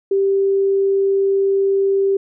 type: tone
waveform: sine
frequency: 392 Hz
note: G4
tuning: in tune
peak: -13 dBFS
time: 0.11-2.17 s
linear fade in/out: 5 ms
effects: none